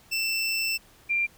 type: tone pair in turn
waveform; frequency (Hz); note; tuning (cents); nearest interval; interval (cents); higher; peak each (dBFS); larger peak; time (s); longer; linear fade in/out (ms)
25% pulse / sine; 2669 / 2378; E7 / D7; +21 / +21; major second; 200; first; -21 / -22; first; 0.11-0.78 / 1.09-1.27; first; 20
effects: pink hiss -56 dBFS RMS until 1.37 s